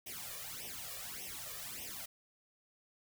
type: noise with flanger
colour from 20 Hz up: white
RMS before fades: -45 dBFS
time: 0.06-2.06 s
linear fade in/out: 10 ms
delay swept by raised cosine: 0.34 to 1.74 ms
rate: 1.7 Hz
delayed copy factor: +0.95
effects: none